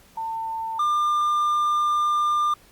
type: tone pair in turn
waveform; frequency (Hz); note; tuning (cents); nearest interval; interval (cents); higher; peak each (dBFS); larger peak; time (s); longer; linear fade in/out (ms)
sine / triangle; 898 / 1198.7; A5 / D6; +35 / +35; perfect fourth; 500; second; -26 / -17; second; 0.17-0.79 / 0.79-2.54; second; 5
effects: pink hiss -54 dBFS RMS until 2.71 s + Opus 48 kbps